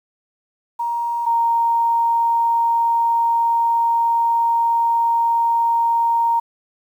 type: tone pair in turn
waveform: sine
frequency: 940 / 929.2 Hz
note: A#5 / A#5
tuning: +14 / -6 cents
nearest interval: unison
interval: 20 cents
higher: first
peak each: -19 / -14 dBFS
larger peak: second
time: 0.79-1.26 / 1.26-6.4 s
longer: second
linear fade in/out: 10 ms
effects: 8-bit